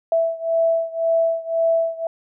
sine beating tone pair, 659.3 / 661.2 Hz, E5 / E5, 0 / +5 cents, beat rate 1.9 Hz, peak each -19 / -21 dBFS, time 0.12-2.07 s, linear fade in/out 2 ms, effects none

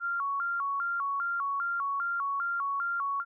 sine tone with vibrato, 1244.5 Hz, D#6, in tune, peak -28 dBFS, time 0-3.25 s, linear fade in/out 50 ms, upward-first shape square, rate 2.5 Hz, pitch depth 190 cents each way, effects none

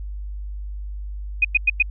sine tone bursts, 2490 Hz, D#7, 1 cent sharp, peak -12 dBFS, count 4, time 1.42-1.825 s, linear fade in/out 5 ms, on 27 ms, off 99 ms, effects added 50 Hz sine -28 dBFS peak until 1.9 s

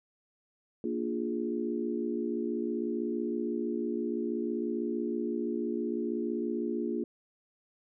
sine chord, Bb dominant seventh, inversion none, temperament equal, 233.1 / 293.7 / 349.2 / 415.3 Hz, Bb3 / D4 / F4 / Ab4, 0 / 0 / 0 / 0 cents, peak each -34 / -37 / -34 / -37 dBFS, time 0.84-7.04 s, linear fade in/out 2 ms, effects none

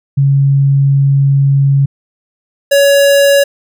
sine / square tone pair in turn, 138.59 / 561.6 Hz, C#3 / C#5, 0 / +22 cents, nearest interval 2 octaves, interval 2422 cents, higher second, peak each -6 dBFS, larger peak neither, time 0.17-1.86 / 2.71-3.44 s, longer first, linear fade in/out 10 ms, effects none

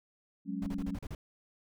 sine chord, F# suspended second, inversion none, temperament equal, 185 / 207.7 / 277.2 Hz, F#3 / G#3 / C#4, 0 / 0 / 0 cents, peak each -38 dBFS, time 0.45-0.99 s, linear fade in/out 50 ms
brown noise bursts, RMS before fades -40 dBFS, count 7, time 0.62-1.15 s, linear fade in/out 2 ms, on 44 ms, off 37 ms
effects none

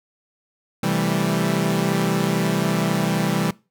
sawtooth chord, A minor seventh, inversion first, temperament equal, 130.81 / 164.81 / 196 / 220 Hz, C3 / E3 / G3 / A3, 0 / 0 / 0 / 0 cents, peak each -23 / -19 / -19 / -24 dBFS, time 0.83-3.51 s, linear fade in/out 5 ms, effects noise-tail reverb RT60 0.3 s tail -23 dB re dry

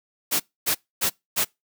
white noise bursts, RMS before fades -22 dBFS, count 4, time 0.31-1.45 s, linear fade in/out 20 ms, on 90 ms, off 260 ms, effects noise-tail reverb RT60 0.2 s tail -25 dB re dry + high-pass 100 Hz 12 dB/octave

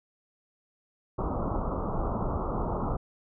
pink low-pass noise, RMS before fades -30 dBFS, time 1.18-2.97 s, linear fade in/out 10 ms, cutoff 1300 Hz, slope 96 dB/octave, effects none

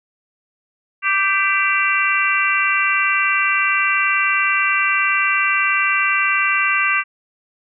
harmonic tone with a mistuned harmonic, 390.1 Hz, G4, 8 cents flat, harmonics 3 / 4 / 5 / 6 / 7, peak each -21 / -21 / -21 / -21 / -21 dBFS, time 1.02-7.04 s, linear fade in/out 50 ms, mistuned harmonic 5, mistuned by +43 cents, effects none

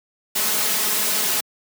white noise with comb filter, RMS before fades -21 dBFS, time 0.35-1.41 s, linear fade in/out 10 ms, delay 4.7 ms, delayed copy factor +0.7, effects high-pass 150 Hz 12 dB/octave

